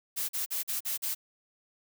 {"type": "noise bursts", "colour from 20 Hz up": "blue", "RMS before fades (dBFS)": -32, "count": 6, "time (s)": [0.16, 1.15], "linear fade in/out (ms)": 20, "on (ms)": 130, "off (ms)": 42, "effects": []}